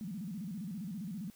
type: tone with vibrato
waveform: sine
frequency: 193.3 Hz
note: G3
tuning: 24 cents flat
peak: -38 dBFS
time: 0.01-1.3 s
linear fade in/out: 0 ms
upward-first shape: square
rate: 15 Hz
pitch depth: 200 cents each way
effects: white hiss -63 dBFS RMS until 1.35 s

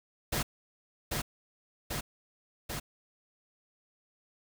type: noise with echo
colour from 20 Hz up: pink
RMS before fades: -31 dBFS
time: 0.32-0.43 s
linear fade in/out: 10 ms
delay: 790 ms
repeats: 3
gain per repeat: -2 dB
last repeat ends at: 2.8 s
effects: none

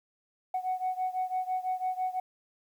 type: beating tone pair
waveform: sine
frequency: 740 / 746 Hz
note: F#5 / F#5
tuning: 0 / +14 cents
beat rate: 6 Hz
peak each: -30 / -32 dBFS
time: 0.54-2.2 s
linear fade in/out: 5 ms
effects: tanh soft clip ceiling -24 dBFS + 10-bit

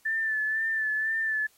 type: tone with vibrato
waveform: sine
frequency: 1760 Hz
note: A6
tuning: in tune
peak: -25 dBFS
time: 0.05-1.47 s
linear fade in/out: 10 ms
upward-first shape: sine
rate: 2 Hz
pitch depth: 35 cents each way
effects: white hiss -63 dBFS RMS until 1.57 s + AAC 48 kbps

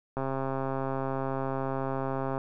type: click train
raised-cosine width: 1 ms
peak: -18 dBFS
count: 297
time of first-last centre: 0.17-2.379 s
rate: 134 Hz
effects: none

